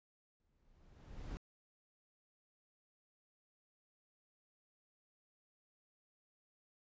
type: noise with exponential growth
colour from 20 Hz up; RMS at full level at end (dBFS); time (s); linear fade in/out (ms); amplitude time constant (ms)
brown; -42; 0.4-1.37; 0; 210
effects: resampled to 16000 Hz